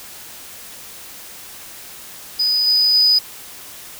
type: tone with level steps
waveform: triangle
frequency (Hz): 4978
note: D#8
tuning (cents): 0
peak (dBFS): -13 / -10 / -8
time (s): 2.39-3.19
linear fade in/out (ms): 10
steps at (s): 2.67 / 2.94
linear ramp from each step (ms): 2
effects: tanh soft clip ceiling -7 dBFS + white hiss -37 dBFS RMS until 3.99 s